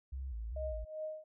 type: tone with vibrato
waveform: sine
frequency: 60.7 Hz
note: B1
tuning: 29 cents flat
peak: -38 dBFS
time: 0.12-0.85 s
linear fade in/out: 10 ms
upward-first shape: square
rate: 2.5 Hz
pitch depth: 150 cents each way
type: tone with tremolo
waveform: sine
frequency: 622.3 Hz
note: D#5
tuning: in tune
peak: -36 dBFS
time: 0.56-1.24 s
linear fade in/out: 5 ms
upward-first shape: triangle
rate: 2.6 Hz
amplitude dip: 90%
effects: none